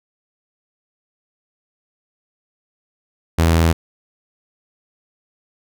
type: tone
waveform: sawtooth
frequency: 82.41 Hz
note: E2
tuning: in tune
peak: -8 dBFS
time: 3.38-3.73 s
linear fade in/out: 10 ms
effects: none